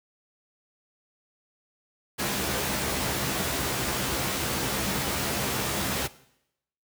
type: noise with comb filter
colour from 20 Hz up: pink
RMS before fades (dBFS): -28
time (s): 2.18-6.08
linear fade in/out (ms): 20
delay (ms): 15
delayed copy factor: +0.6
effects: noise-tail reverb RT60 0.8 s tail -19 dB re dry + high-pass 80 Hz 12 dB/octave